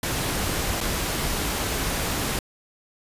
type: noise with dropouts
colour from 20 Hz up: pink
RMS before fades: -26 dBFS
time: 0.03-2.39 s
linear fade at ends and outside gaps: 2 ms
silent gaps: 0.806-0.811 s
effects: resampled to 32000 Hz